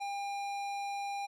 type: tone with tanh clipping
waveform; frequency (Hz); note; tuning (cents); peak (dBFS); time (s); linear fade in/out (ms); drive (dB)
sine; 802; G5; +39; -37; 0-1.27; 20; 17
effects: none